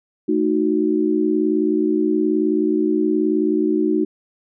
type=chord; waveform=sine; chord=D# diminished; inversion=second; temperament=equal; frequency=220 / 311.1 / 370 Hz; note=A3 / D#4 / F#4; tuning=0 / 0 / 0 cents; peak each=-23 / -18 / -20 dBFS; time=0.28-4.05 s; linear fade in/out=10 ms; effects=none